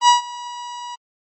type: tone with ADSR envelope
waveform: 45% pulse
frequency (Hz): 969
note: B5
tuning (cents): -33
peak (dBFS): -7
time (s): 0.01-0.96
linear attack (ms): 72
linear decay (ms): 130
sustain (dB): -22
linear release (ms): 16
effects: MP3 32 kbps